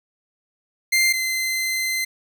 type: tone pair in turn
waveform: sawtooth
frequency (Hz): 2093 / 2067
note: C7 / C7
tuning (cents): 0 / -22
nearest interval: unison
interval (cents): 22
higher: first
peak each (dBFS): -12 / -18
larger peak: first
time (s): 0.92-1.13 / 1.13-2.05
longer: second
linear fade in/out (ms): 10
effects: none